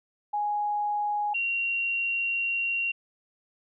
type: tone pair in turn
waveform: sine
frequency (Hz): 830.6 / 2753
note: G#5 / F7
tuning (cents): 0 / -25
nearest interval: octave + major sixth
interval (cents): 2075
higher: second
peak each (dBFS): -25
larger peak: neither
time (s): 0.33-1.34 / 1.34-2.92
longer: second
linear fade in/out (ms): 10
effects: none